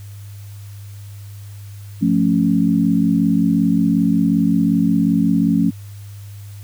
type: chord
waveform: sine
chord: F augmented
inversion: none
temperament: equal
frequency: 174.61 / 220 / 277.2 Hz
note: F3 / A3 / C#4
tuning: 0 / 0 / 0 cents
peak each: -17 dBFS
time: 2.01-5.71 s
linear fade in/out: 20 ms
effects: added 101 Hz sine -32 dBFS peak until 6.63 s + white hiss -48 dBFS RMS until 6.63 s